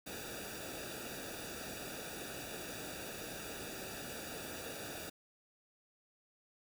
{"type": "noise with comb filter", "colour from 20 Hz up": "pink", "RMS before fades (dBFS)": -45, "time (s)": [0.06, 5.1], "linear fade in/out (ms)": 10, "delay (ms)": 0.95, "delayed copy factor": -0.85, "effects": []}